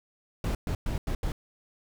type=noise bursts at uneven times; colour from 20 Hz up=brown; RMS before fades=-29 dBFS; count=5; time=0.44-0.55 / 0.67-0.75 / 0.86-0.98 / 1.07-1.15 / 1.23-1.32 s; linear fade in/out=2 ms; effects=none